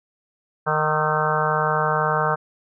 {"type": "harmonic tone with a mistuned harmonic", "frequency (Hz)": 154, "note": "D#3", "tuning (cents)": -17, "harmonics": [1, 3, 4, 5, 6, 7, 8, 9, 10], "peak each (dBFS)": [-27, -27, -27, -27, -27, -27, -27, -27, -27], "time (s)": [0.66, 2.36], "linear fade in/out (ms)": 20, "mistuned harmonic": 9, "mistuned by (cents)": -66, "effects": []}